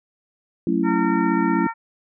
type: chord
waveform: sine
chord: F# minor seventh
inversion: none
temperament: just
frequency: 185 / 222 / 277.5 / 333 Hz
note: F#3 / A3 / C#4 / E4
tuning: 0 / +16 / +2 / +18 cents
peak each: -24 / -24 / -23 / -22 dBFS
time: 0.67-1.67 s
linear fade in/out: 2 ms
type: harmonic tone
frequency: 457.1 Hz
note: A#4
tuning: 34 cents flat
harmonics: 2 / 3 / 4 / 5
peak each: -25 / -29 / -32 / -37 dBFS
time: 0.83-1.74 s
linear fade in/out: 50 ms
effects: none